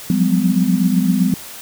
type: tone cluster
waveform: sine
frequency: 177.4 / 185.4 / 202.4 / 252.3 Hz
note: F3 / F#3 / G#3 / B3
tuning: +27 / +4 / -44 / +37 cents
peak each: -18 dBFS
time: 0.1-1.34 s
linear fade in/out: 2 ms
effects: white hiss -34 dBFS RMS until 1.61 s